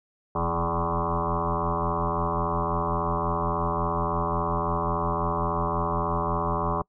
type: tone with frequency modulation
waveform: sine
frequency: 588 Hz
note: D5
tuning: 2 cents sharp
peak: -23 dBFS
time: 0.35-6.82 s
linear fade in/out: 5 ms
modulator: 83.6 Hz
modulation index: 7
effects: noise-tail reverb RT60 0.1 s tail -26 dB re dry